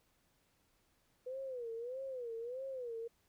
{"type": "tone with vibrato", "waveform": "sine", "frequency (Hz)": 494.5, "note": "B4", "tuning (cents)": 2, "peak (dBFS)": -40, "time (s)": [1.26, 3.08], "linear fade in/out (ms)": 10, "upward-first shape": "sine", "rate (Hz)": 1.6, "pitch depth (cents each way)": 150, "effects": ["pink hiss -75 dBFS RMS until 3.28 s"]}